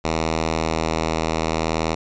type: tone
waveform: 5% pulse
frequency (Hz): 80.4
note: E2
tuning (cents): -43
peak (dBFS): -9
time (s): 0.04-1.95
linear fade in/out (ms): 10
effects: resampled to 16000 Hz